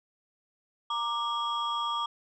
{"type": "tone cluster", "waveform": "sine", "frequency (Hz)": [932, 1184, 3300], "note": ["A#5", "D6", "G#7"], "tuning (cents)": [-1, 14, -12], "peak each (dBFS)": [-32, -29, -33], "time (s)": [0.9, 2.06], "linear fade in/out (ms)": 5, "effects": ["tanh soft clip ceiling -25 dBFS"]}